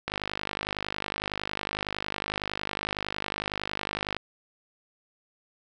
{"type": "click train", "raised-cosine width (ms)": 0.3, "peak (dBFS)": -13, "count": 209, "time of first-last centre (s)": [0.08, 4.166], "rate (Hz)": 50.9, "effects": []}